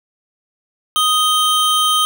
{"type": "tone pair together", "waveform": "square", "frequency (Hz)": [1244.5, 3136], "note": ["D#6", "G7"], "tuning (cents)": [0, 0], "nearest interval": "octave + major third", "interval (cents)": 1600, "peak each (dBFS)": -16, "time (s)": [0.96, 2.05], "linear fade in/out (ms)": 0, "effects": ["8-bit"]}